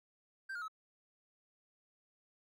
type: tone with pitch steps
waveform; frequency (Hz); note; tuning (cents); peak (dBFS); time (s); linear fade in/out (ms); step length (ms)
triangle; 1568 / 1421.3 / 1288.4; G6 / F6 / E6; 0 / +30 / -40; -38; 0.49-0.682; 10; 64
effects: none